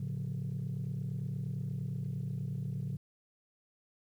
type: chord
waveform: sine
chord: A augmented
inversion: none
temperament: equal with one note detuned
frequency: 110 / 138.59 / 178.9 Hz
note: A2 / C#3 / E#3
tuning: 0 / 0 / +42 cents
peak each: -38 / -35 / -39 dBFS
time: 0-2.97 s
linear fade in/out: 5 ms
effects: tanh soft clip ceiling -30 dBFS + 11-bit